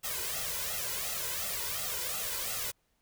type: noise with flanger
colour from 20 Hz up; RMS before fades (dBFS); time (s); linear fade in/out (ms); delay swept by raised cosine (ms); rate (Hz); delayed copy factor
white; -35; 0.03-2.72; 20; 1.5 to 2.05; 2.8; +0.85
effects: pink hiss -75 dBFS RMS until 3.01 s